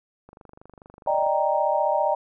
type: click train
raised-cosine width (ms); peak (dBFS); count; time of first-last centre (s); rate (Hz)
1; -32; 25; 0.29-1.266; 24.6
type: chord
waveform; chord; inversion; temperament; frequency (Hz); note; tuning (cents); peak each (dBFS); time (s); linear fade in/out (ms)
sine; Eb major seventh; third; equal with one note detuned; 587.3 / 622.3 / 787.6 / 932.3; D5 / Eb5 / G5 / Bb5; 0 / 0 / +8 / 0; -25; 1.07-2.15; 5
effects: none